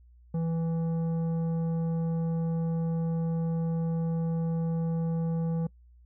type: tone with tanh clipping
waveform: triangle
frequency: 164.81 Hz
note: E3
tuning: in tune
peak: -28 dBFS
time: 0.34-5.67 s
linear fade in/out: 5 ms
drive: 14 dB
effects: noise-tail reverb RT60 0.1 s tail -24 dB re dry + added 60 Hz sine -53 dBFS peak until 6.05 s